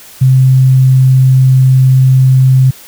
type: tone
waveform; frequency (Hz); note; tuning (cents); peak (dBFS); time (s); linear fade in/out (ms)
sine; 130.7; C3; -1; -3; 0.21-2.71; 10
effects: white hiss -35 dBFS RMS until 2.87 s